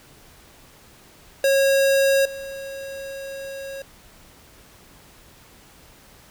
square tone with level steps, 546 Hz, C#5, 26 cents flat, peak -16 / -32 dBFS, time 1.44-3.82 s, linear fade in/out 2 ms, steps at 2.25 s, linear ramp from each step 5 ms, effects pink hiss -50 dBFS RMS until 6.3 s

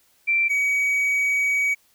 sine / triangle tone pair in turn, 2349 / 2264 Hz, D7 / C#7, 0 / +36 cents, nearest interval minor second, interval 64 cents, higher first, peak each -17 dBFS, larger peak neither, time 0.27-0.49 / 0.49-1.75 s, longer second, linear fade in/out 20 ms, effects white hiss -61 dBFS RMS until 1.94 s

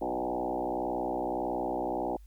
sine tone with frequency modulation, 554.4 Hz, C#5, in tune, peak -29 dBFS, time 0.01-2.17 s, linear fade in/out 10 ms, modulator 61.7 Hz, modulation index 4.8, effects added 50 Hz sine -48 dBFS peak until 2.26 s + white hiss -70 dBFS RMS until 2.26 s

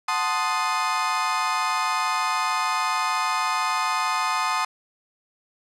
35% pulse chord, F# diminished seventh, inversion none, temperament equal, 740 / 880 / 1046.5 / 1244.5 Hz, F#5 / A5 / C6 / Eb6, 0 / 0 / 0 / 0 cents, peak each -30 / -26 / -25 / -24 dBFS, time 0.08-4.65 s, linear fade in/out 5 ms, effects low-pass 8000 Hz 12 dB/octave

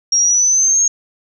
sine linear sweep, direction up, 5588 to 6570 Hz, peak -10 dBFS, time 0.12-0.88 s, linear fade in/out 5 ms, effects none

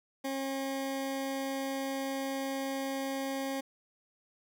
20% pulse tone, 270.5 Hz, C#4, 42 cents flat, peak -28 dBFS, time 0.24-3.61 s, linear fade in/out 10 ms, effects none

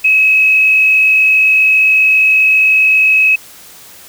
sine tone with frequency modulation, 2565 Hz, E7, 48 cents flat, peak -6 dBFS, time 0.04-3.36 s, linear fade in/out 10 ms, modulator 47.4 Hz, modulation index 0.69, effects white hiss -37 dBFS RMS until 4.08 s

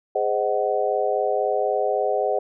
sine chord, Ab dominant seventh, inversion none, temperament just, 415.3 / 519.1 / 623 / 747.5 Hz, Ab4 / C5 / Eb5 / Gb5, 0 / -14 / +2 / +17 cents, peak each -25 dBFS, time 0.15-2.39 s, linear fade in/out 5 ms, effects none

